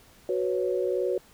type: chord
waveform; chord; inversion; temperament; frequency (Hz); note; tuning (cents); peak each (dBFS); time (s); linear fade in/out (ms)
sine; F# suspended fourth; none; just; 370 / 493.3 / 555; F#4 / B4 / C#5; 0 / -2 / +2; -27 / -29 / -30; 0.29-1.18; 2
effects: pink hiss -56 dBFS RMS until 1.33 s